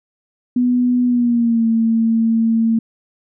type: tone with pitch glide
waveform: sine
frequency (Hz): 246.9 to 226.4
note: B3 to A3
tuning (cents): 0 to +50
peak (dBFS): -12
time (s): 0.56-2.79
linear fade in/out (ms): 5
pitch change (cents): -150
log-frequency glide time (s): 1.05-1.66
effects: none